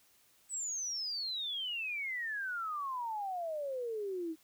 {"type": "exponential sweep", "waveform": "sine", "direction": "down", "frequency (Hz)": [8080, 311.1], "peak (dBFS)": -35, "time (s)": [0.49, 4.36], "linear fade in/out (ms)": 50, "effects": ["white hiss -67 dBFS RMS until 4.43 s"]}